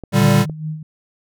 clicks, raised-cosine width 2 ms, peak -18 dBFS, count 4, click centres 0.037 / 0.214 / 0.286 / 0.497 s
square chord, G minor, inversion first, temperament equal, 116.54 / 146.83 / 196 Hz, Bb2 / D3 / G3, 0 / 0 / 0 cents, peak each -17 / -16 / -15 dBFS, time 0.12-0.46 s, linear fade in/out 50 ms
sine tone with tremolo, 155.6 Hz, D#3, in tune, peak -21 dBFS, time 0.16-0.83 s, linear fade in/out 5 ms, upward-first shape sine, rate 4.3 Hz, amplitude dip 65%
effects none

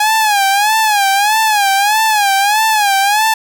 sawtooth tone with vibrato, 830.6 Hz, G#5, in tune, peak -6 dBFS, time 0-3.34 s, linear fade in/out 5 ms, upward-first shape sine, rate 1.6 Hz, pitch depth 110 cents each way, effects none

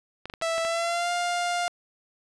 clicks, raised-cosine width 0.3 ms, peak -20 dBFS, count 6, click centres 0.256 / 0.299 / 0.338 / 0.414 / 0.581 / 0.65 s
sawtooth tone with pitch glide, 659.3 to 702.6 Hz, E5 to F5, 0 to +10 cents, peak -21 dBFS, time 0.42-1.68 s, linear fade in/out 0 ms, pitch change +110 cents, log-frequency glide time 0.62-1.11 s
effects resampled to 22050 Hz

